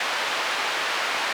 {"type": "band-pass noise", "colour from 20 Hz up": "pink", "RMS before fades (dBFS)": -26, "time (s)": [0, 1.33], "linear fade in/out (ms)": 5, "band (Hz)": [870, 3500], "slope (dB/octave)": 12, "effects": []}